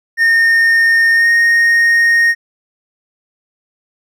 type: tone with pitch glide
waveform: triangle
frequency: 1832 to 1856.5 Hz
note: A#6 to A#6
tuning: -31 to -8 cents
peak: -6 dBFS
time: 0.17-2.35 s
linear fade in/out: 50 ms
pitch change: +23 cents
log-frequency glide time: 1.15-1.28 s
effects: none